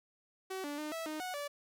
sawtooth tone with pitch steps, 378.9 / 290.5 / 303.5 / 654 / 308.5 / 735 / 578 Hz, F#4 / D4 / D#4 / E5 / D#4 / F#5 / D5, +41 / -19 / -43 / -14 / -15 / -12 / -28 cents, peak -34 dBFS, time 0.5-1.48 s, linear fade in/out 10 ms, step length 140 ms, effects none

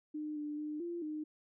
sine tone with pitch steps, 303.2 / 297.2 / 301.7 / 344 / 305.8 Hz, D#4 / D4 / D4 / F4 / D#4, -45 / +21 / +47 / -26 / -30 cents, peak -37 dBFS, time 0.14-1.24 s, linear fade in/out 10 ms, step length 220 ms, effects none

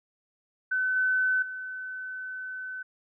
sine tone with level steps, 1515 Hz, F#6, 40 cents sharp, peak -24 / -22 / -34 dBFS, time 0.71-2.83 s, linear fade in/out 10 ms, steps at 0.96 / 1.42 s, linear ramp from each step 5 ms, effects none

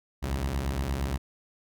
sawtooth beating tone pair, 60.2 / 68.8 Hz, B1 / C#2, -44 / -12 cents, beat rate 8.6 Hz, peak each -29 / -25 dBFS, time 0.22-1.18 s, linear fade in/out 20 ms, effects none

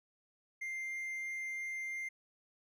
triangle tone, 2099 Hz, C7, 5 cents sharp, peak -36 dBFS, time 0.61-2.09 s, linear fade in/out 10 ms, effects none

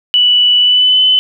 sine tone with pitch glide, 2960 to 3024 Hz, F#7 to F#7, 0 to +37 cents, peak -6 dBFS, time 0.14-1.19 s, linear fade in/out 0 ms, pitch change +37 cents, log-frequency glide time 0.59-1.01 s, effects none

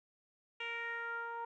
10% pulse tone with low-pass filter sweep, 466.2 Hz, A#4, in tune, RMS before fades -41 dBFS, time 0.6-1.45 s, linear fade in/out 5 ms, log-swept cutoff 2700 to 990 Hz, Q 4.2, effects none

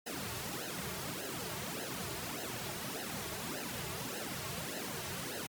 pink noise with flanger, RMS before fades -40 dBFS, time 0.06-5.47 s, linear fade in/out 10 ms, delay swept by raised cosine 0.85 to 4.05 ms, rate 1.7 Hz, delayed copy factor -1, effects high-pass 100 Hz 12 dB/octave + MP3 96 kbps

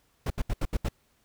brown noise bursts, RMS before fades -26 dBFS, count 6, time 0.26-0.887 s, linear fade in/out 5 ms, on 42 ms, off 75 ms, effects pink hiss -68 dBFS RMS until 1.24 s

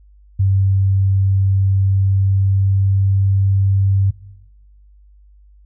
sine tone with pitch glide, 96.9 to 97.57 Hz, G2 to G2, -20 to -8 cents, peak -11 dBFS, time 0.39-4.11 s, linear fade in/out 10 ms, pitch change +12 cents, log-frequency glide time 1.78-3.24 s, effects noise-tail reverb RT60 1.0 s tail -21 dB re dry + added 50 Hz sine -44 dBFS peak until 5.65 s

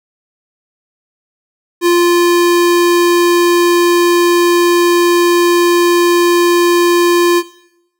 square tone, 347.9 Hz, F4, 7 cents flat, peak -8 dBFS, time 1.81-7.43 s, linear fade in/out 50 ms, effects noise-tail reverb RT60 0.8 s tail -17 dB re dry

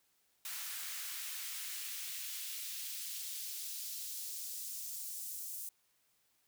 white noise with high-pass filter sweep, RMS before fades -43 dBFS, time 0.45-5.69 s, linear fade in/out 2 ms, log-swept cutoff 1300 to 8000 Hz, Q 0.93, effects white hiss -75 dBFS RMS until 6.47 s

